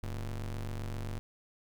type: ring-modulated tone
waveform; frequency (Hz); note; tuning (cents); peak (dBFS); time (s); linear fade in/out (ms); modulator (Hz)
square; 61.4; B1; -9; -33; 0.03-1.19; 0; 37.6
effects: 12-bit